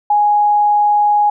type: tone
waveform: sine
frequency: 830.6 Hz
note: G#5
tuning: in tune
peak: -9 dBFS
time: 0.1-1.3 s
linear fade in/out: 5 ms
effects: none